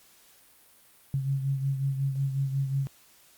sine beating tone pair, 136 / 141.5 Hz, C#3 / C#3, -33 / +36 cents, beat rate 5.5 Hz, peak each -26 / -34 dBFS, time 1.14-2.87 s, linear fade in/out 0 ms, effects white hiss -58 dBFS RMS until 3.37 s + Opus 48 kbps

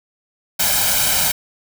white noise with comb filter, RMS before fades -17 dBFS, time 0.59-1.32 s, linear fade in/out 10 ms, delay 1.3 ms, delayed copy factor +0.7, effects none

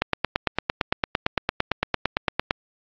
click train, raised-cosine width 0.3 ms, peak -3 dBFS, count 23, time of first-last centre 0.02-2.509 s, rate 8.84 Hz, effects low-pass 4000 Hz 12 dB/octave + AAC 32 kbps

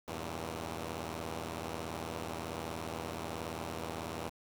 5% pulse chord, E diminished, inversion none, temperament equal with one note detuned, 81.27 / 98 / 116.54 Hz, E2 / G2 / Bb2, -24 / 0 / 0 cents, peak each -29 / -34 / -34 dBFS, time 0.07-4.3 s, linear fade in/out 20 ms, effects 9-bit

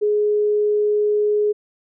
sine tone, 418.6 Hz, G#4, 14 cents sharp, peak -15 dBFS, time 0.01-1.53 s, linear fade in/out 20 ms, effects none

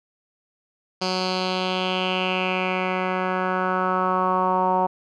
10% pulse tone with low-pass filter sweep, 185 Hz, F#3, in tune, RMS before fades -23 dBFS, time 1.01-4.87 s, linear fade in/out 10 ms, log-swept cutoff 4900 to 880 Hz, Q 4, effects none

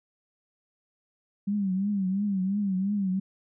sine tone with vibrato, 196 Hz, G3, in tune, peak -24 dBFS, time 1.47-3.2 s, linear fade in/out 10 ms, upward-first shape triangle, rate 2.9 Hz, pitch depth 120 cents each way, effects none

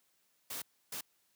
white noise bursts at uneven times, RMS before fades -41 dBFS, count 2, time 0.5-0.62 / 0.92-1.01 s, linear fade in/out 5 ms, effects white hiss -74 dBFS RMS until 1.35 s + high-pass 100 Hz 12 dB/octave

